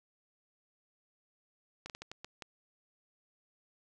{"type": "slowing click train", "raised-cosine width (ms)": 0.2, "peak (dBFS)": -26, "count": 7, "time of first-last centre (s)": [1.86, 2.422], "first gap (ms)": 38, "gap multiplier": 1.36, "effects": []}